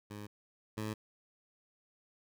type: tone pair in turn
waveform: 15% pulse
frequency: 103.83 / 107.95 Hz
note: G#2 / A2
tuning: 0 / -33 cents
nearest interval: minor second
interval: 67 cents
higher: second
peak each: -37 / -30 dBFS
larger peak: second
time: 0.1-0.27 / 0.77-0.94 s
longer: neither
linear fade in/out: 10 ms
effects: none